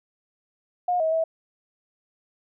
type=tone with pitch steps; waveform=sine; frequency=716 / 639 / 649 Hz; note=F5 / D#5 / E5; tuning=+43 / +46 / -27 cents; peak=-20 dBFS; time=0.88-1.24 s; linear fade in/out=5 ms; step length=120 ms; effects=none